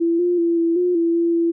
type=tone with pitch steps; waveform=sine; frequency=335.8 / 352.2 / 338.2 / 333.9 / 357.1 / 335.2 / 338.3 / 336.1 Hz; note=E4 / F4 / E4 / E4 / F4 / E4 / E4 / E4; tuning=+32 / +15 / +44 / +22 / +39 / +29 / +45 / +34 cents; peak=-15 dBFS; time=0-1.52 s; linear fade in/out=20 ms; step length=190 ms; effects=none